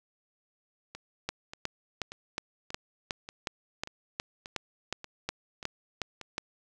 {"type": "two click trains", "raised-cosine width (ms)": 0.2, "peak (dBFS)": [-24, -14], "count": [10, 15], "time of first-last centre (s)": [[0.95, 6.213], [1.29, 6.381]], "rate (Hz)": [1.71, 2.75], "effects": []}